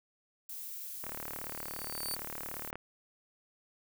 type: noise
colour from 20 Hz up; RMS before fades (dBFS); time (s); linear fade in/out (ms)
violet; -43; 0.49-2.71; 5
type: click train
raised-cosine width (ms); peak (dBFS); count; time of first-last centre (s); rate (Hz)
0.5; -26; 65; 1.04-2.756; 37.3
type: tone with exponential growth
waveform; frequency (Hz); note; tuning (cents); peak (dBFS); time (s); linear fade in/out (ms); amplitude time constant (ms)
15% pulse; 4567; D8; -49; -27; 1.18-2.15; 2; 210
effects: none